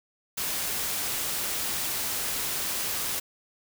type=noise; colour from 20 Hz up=white; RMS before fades=-30 dBFS; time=0.37-3.2 s; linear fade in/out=10 ms; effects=none